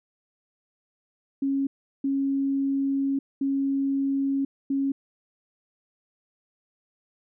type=tone bursts at uneven times; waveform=sine; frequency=274.3 Hz; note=C#4; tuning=18 cents flat; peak=-22 dBFS; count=4; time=1.42-1.67 / 2.04-3.19 / 3.41-4.45 / 4.7-4.92 s; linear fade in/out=5 ms; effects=none